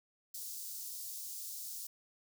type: high-pass noise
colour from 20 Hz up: white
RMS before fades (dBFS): -44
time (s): 0.34-1.87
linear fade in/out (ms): 5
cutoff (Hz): 4800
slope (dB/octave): 24
effects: none